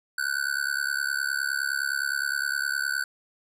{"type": "tone with amplitude modulation", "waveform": "square", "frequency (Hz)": 1505, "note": "F#6", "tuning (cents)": 29, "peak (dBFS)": -22, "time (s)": [0.18, 3.04], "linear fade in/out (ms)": 5, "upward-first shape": "sine", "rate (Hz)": 69.7, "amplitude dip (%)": 100, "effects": ["resampled to 32000 Hz"]}